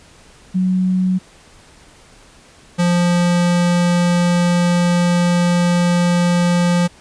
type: tone pair in turn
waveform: sine / square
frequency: 185 / 175.11 Hz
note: F#3 / F3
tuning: 0 / +5 cents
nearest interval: minor second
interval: 95 cents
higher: first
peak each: -13 dBFS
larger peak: neither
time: 0.54-1.19 / 2.78-6.88 s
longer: second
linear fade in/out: 20 ms
effects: pink hiss -46 dBFS RMS until 7 s + resampled to 22050 Hz